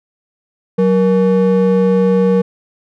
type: ring-modulated tone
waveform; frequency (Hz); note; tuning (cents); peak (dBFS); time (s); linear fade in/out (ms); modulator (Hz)
triangle; 329.6; E4; 0; -4; 0.78-2.42; 10; 143
effects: none